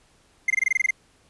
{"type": "tone bursts", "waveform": "triangle", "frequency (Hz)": 2093, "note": "C7", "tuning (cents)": 0, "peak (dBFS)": -15, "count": 10, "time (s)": [0.48, 0.908], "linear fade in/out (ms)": 5, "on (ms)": 23, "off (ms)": 22, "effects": ["pink hiss -60 dBFS RMS until 1.29 s", "resampled to 24000 Hz"]}